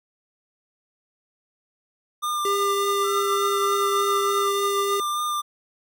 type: tone with vibrato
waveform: square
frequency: 1200 Hz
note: D6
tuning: 37 cents sharp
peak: -24 dBFS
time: 2.22-5.42 s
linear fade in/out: 20 ms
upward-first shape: sine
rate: 3.4 Hz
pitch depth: 16 cents each way
type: tone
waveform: square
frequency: 399.8 Hz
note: G4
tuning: 34 cents sharp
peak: -24 dBFS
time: 2.45-5 s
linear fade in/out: 2 ms
type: tone with pitch glide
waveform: sine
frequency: 1340 to 1323.8 Hz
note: E6 to E6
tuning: +28 to +7 cents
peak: -28 dBFS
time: 3.02-4.49 s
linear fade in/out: 50 ms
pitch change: -21 cents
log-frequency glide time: 3.76-3.97 s
effects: none